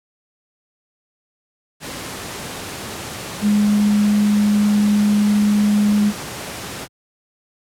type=tone in noise; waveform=sine; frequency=207.6 Hz; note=G#3; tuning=in tune; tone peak=-12 dBFS; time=3.41-6.13 s; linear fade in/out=50 ms; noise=pink; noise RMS=-29 dBFS; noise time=1.8-6.88 s; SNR=+14 dB; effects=high-pass 100 Hz 12 dB/octave + low-pass 12000 Hz 12 dB/octave